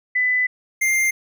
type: tone pair in turn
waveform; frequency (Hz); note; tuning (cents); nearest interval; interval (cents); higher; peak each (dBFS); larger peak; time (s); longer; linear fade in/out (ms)
sine / square; 2000 / 2103; B6 / C7; +21 / +8; minor second; 87; second; -16 / -17; first; 0.15-0.47 / 0.81-1.11; first; 10
effects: none